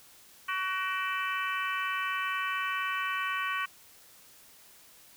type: harmonic tone with a mistuned harmonic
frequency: 375.8 Hz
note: F#4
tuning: 27 cents sharp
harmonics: 3 / 4 / 5 / 6 / 7 / 8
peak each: -33 / -35 / -37 / -39 / -40 / -41 dBFS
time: 0.48-3.66 s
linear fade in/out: 10 ms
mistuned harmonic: 6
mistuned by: +63 cents
effects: white hiss -56 dBFS RMS until 5.16 s